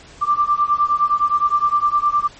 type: beating tone pair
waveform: sine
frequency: 1175 / 1184.7 Hz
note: D6 / D6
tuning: +1 / +15 cents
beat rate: 9.7 Hz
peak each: -17 dBFS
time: 0.21-2.28 s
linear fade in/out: 20 ms
effects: pink hiss -43 dBFS RMS until 2.39 s + MP3 32 kbps